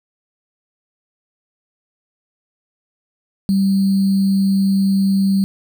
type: tone with sample-and-hold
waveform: sine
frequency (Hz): 194.6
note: G3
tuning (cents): -12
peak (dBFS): -12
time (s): 3.49-5.44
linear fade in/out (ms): 0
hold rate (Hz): 4410
effects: none